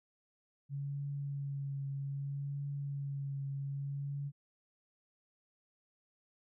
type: tone with vibrato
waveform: sine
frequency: 140 Hz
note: C#3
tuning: 18 cents sharp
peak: -36 dBFS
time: 0.69-4.32 s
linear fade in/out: 50 ms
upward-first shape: triangle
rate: 0.63 Hz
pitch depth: 24 cents each way
effects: none